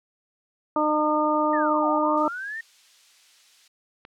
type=harmonic tone; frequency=303.7 Hz; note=D#4; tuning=42 cents flat; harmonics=1 / 2 / 3 / 4; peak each=-25 / -25 / -25 / -25 dBFS; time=0.76-2.28 s; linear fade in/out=2 ms
type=linear two-way sweep; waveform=sine; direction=down then up; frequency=1864.7 to 696 to 1864.7 Hz; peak=-30 dBFS; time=1.53-2.61 s; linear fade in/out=5 ms; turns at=1.87 s
type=noise; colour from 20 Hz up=violet; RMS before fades=-40 dBFS; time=2.17-3.68 s; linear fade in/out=5 ms
type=click; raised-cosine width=0.3 ms; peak=-26 dBFS; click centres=4.051 s
effects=low-pass 4000 Hz 12 dB/octave

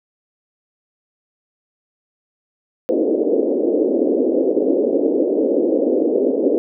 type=band-pass noise; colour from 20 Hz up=white; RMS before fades=-17 dBFS; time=2.89-6.58 s; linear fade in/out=0 ms; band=260 to 520 Hz; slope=48 dB/octave; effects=none

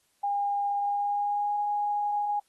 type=tone with pitch glide; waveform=sine; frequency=810 to 825.6 Hz; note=G#5 to G#5; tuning=-43 to -10 cents; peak=-25 dBFS; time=0.23-2.4 s; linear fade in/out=10 ms; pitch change=+33 cents; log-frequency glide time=0.78-1.59 s; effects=white hiss -70 dBFS RMS until 2.48 s + AAC 32 kbps

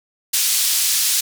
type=band-pass noise; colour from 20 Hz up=pink; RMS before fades=-18 dBFS; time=0.33-1.21 s; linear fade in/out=10 ms; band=4600 to 16000 Hz; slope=12 dB/octave; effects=none

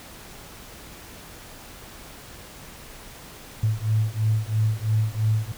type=beating tone pair; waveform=sine; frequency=107.5 / 110.5 Hz; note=A2 / A2; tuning=-40 / +8 cents; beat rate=3 Hz; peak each=-23 dBFS; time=3.63-5.52 s; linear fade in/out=5 ms; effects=pink hiss -43 dBFS RMS until 5.57 s

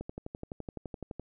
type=click train; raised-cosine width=2 ms; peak=-25 dBFS; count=15; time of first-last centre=0.01-1.196 s; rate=11.8 Hz; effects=none

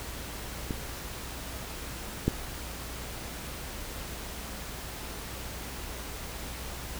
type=clicks; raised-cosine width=3 ms; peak=-18 / -10 dBFS; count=2; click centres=0.708 / 2.28 s; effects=added 60 Hz sine -43 dBFS peak until 6.99 s + pink hiss -40 dBFS RMS until 6.99 s

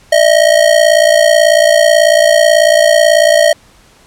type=ring-modulated tone; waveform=square; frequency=629 Hz; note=D#5; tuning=19 cents sharp; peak=-3 dBFS; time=0.12-3.53 s; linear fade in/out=5 ms; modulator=29.1 Hz; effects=pink hiss -45 dBFS RMS until 4.06 s + low-pass 10000 Hz 12 dB/octave

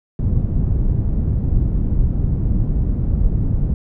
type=low-pass noise; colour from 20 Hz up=pink; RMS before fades=-17 dBFS; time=0.19-3.74 s; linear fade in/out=2 ms; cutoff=150 Hz; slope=12 dB/octave; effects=none

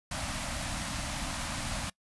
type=band-stop noise; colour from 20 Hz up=pink; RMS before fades=-35 dBFS; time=0.11-1.9 s; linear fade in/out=5 ms; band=310 to 550 Hz; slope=96 dB/octave; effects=noise-tail reverb RT60 0.1 s tail -23 dB re dry + resampled to 24000 Hz

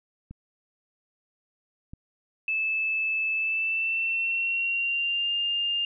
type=clicks; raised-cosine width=5 ms; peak=-28 dBFS; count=2; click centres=0.31 / 1.935 s
type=tone with pitch glide; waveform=sine; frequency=2620 to 2808 Hz; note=E7 to F7; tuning=-11 to +9 cents; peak=-24 dBFS; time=2.48-5.85 s; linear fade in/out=2 ms; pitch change=+120 cents; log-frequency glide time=3.34-5.31 s
effects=none

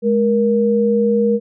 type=tone pair together; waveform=sine; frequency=210.2 / 471.9 Hz; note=G#3 / A#4; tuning=+21 / +21 cents; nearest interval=octave + major second; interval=1400 cents; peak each=-16 / -14 dBFS; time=0.02-1.4 s; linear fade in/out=50 ms; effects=none

